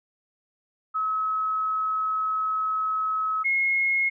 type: tone pair in turn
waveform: sine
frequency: 1285 / 2161 Hz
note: E6 / C#7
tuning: -45 / -45 cents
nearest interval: major sixth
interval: 900 cents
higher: second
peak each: -23 / -20 dBFS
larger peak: second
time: 0.94-3.44 / 3.44-4.1 s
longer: first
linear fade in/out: 20 ms
effects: none